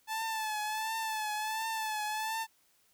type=tone with vibrato; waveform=sawtooth; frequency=871 Hz; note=A5; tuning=18 cents flat; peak=-29 dBFS; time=0.07-2.47 s; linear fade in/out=50 ms; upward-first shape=triangle; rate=1.4 Hz; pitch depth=58 cents each way; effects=white hiss -69 dBFS RMS until 2.93 s